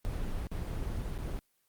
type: noise with dropouts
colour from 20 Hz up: brown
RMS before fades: -35 dBFS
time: 0.05-1.39 s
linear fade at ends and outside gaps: 0 ms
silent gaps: 0.469-0.516 / 1.179-1.187 s
effects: white hiss -74 dBFS RMS until 1.68 s + Opus 24 kbps